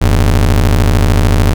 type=ring-modulated tone; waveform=40% pulse; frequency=67 Hz; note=C2; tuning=42 cents sharp; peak=-3 dBFS; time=0.01-1.54 s; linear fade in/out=10 ms; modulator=26.8 Hz; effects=none